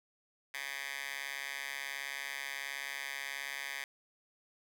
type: tone with high-pass filter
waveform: 10% pulse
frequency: 138.59 Hz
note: C#3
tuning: in tune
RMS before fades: -41 dBFS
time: 0.54-3.84 s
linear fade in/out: 2 ms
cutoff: 1800 Hz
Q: 2.2
effects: none